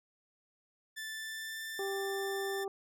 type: tone with pitch glide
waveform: sawtooth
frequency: 1760 to 1777.4 Hz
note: A6 to A6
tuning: 0 to +17 cents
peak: -36 dBFS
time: 0.96-2.65 s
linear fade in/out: 20 ms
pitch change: +17 cents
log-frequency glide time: 1.1-1.6 s
type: harmonic tone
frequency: 392 Hz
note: G4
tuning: in tune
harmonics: 1 / 2 / 3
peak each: -35 / -42 / -50 dBFS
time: 1.79-2.68 s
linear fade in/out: 2 ms
effects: none